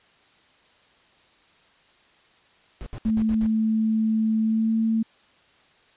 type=noise bursts; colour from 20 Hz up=brown; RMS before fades=-34 dBFS; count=6; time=2.81-3.463 s; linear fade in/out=0 ms; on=53 ms; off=67 ms
type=tone with pitch glide; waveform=sine; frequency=220 to 223.5 Hz; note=A3 to A3; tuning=0 to +27 cents; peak=-19 dBFS; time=3.05-5.03 s; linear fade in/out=10 ms; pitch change=+27 cents; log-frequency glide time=4.41-4.75 s
effects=white hiss -58 dBFS RMS until 5.96 s + resampled to 8000 Hz